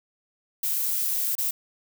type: noise with dropouts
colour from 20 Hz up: violet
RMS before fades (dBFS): -26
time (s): 0.63-1.51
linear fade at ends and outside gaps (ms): 5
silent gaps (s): 1.353-1.381
effects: none